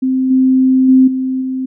sine tone with level steps, 260.4 Hz, C4, 8 cents flat, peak -11 / -7 / -4 / -14 / -16 dBFS, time 0.02-1.66 s, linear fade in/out 10 ms, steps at 0.3 / 0.88 / 1.07 / 1.41 s, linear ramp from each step 10 ms, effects none

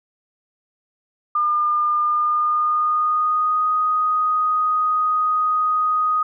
sine tone with pitch glide, 1206 to 1246.4 Hz, D6 to D#6, +46 to +3 cents, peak -16 dBFS, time 1.35-6.23 s, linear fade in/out 5 ms, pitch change +57 cents, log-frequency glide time 2.01-3.69 s, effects none

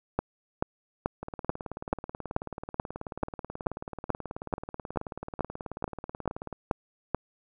two click trains, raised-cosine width 1 ms, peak -11 / -22 dBFS, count 17 / 99, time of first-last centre 0.19-7.147 / 1.23-6.527 s, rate 2.3 / 18.5 Hz, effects none

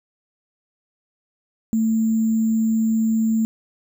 sine tone with sample-and-hold, 222.5 Hz, A3, 20 cents sharp, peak -16 dBFS, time 1.73-3.45 s, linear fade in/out 0 ms, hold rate 7350 Hz, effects none

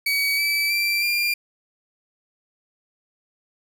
30% pulse tone with pitch steps, 2267 / 2308 / 2350 / 2392 Hz, C#7 / D7 / D7 / D7, +38 / -31 / +1 / +31 cents, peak -17 dBFS, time 0.06-1.34 s, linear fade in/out 5 ms, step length 320 ms, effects none

